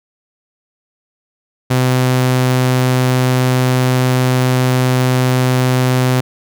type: tone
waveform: sawtooth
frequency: 127.6 Hz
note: C3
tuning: 43 cents flat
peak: -7 dBFS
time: 1.7-6.21 s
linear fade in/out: 10 ms
effects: none